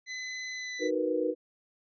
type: tone with pitch glide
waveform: sawtooth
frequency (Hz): 2019 to 1993.5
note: B6 to B6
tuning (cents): +38 to +16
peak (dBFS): -32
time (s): 0.06-0.91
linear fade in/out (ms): 50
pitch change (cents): -22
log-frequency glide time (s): 0.52-0.77
type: chord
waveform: sine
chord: B major seventh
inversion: first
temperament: equal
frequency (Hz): 311.1 / 370 / 466.2 / 493.9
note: D#4 / F#4 / A#4 / B4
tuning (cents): 0 / 0 / 0 / 0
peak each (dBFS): -32 / -34 / -33 / -30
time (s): 0.79-1.35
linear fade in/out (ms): 50
effects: resampled to 16000 Hz